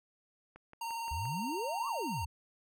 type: click train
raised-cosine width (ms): 0.5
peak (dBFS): -37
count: 5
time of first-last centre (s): 0.56-1.254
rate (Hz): 5.76
type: tone with vibrato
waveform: square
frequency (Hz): 920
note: A#5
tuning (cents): -23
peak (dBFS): -37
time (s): 0.81-2.25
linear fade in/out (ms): 5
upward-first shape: sine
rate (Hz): 20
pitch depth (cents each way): 27
type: exponential two-way sweep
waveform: sine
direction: up then down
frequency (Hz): 69.2 to 1174.7 to 69.2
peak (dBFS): -36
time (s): 1.11-2.26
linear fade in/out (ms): 5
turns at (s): 1.88
effects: none